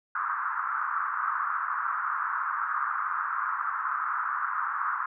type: band-pass noise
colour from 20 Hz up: white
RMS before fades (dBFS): -30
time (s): 0.15-5.06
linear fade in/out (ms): 5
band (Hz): 1100 to 1400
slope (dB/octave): 48
effects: none